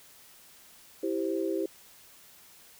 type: chord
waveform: sine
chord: C major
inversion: first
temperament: equal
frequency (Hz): 329.6 / 392 / 523.3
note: E4 / G4 / C5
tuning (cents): 0 / 0 / 0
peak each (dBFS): -31 / -31 / -35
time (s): 1.03-1.66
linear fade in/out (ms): 5
effects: white hiss -55 dBFS RMS until 2.79 s